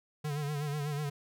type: tone with vibrato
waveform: square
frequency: 146.83 Hz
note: D3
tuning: in tune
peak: -33 dBFS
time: 0.24-1.1 s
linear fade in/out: 10 ms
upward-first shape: sine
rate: 8.1 Hz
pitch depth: 64 cents each way
effects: none